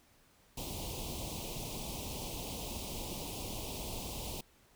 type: band-stop noise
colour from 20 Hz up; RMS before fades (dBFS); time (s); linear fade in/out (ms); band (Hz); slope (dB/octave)
pink; -41; 0.57-4.41; 5; 1000 to 2500; 48
effects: pink hiss -66 dBFS RMS until 4.75 s